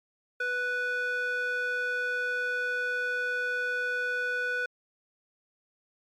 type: tone with band-pass filter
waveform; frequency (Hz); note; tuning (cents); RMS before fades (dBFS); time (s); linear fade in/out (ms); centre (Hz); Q
square; 493.9; B4; 0; -30; 0.4-4.66; 5; 1500; 2.6
effects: MP3 96 kbps